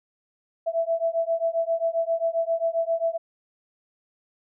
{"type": "beating tone pair", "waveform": "sine", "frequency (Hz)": [659.3, 666.8], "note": ["E5", "E5"], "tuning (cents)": [0, 20], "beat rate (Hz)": 7.5, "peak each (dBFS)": -25, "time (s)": [0.66, 3.18], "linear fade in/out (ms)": 20, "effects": []}